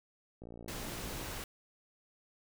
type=click train; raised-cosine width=2 ms; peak=-35 dBFS; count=48; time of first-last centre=0.42-1.23 s; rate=58 Hz
type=noise; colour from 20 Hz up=pink; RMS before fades=-42 dBFS; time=0.68-1.44 s; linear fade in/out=2 ms
effects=none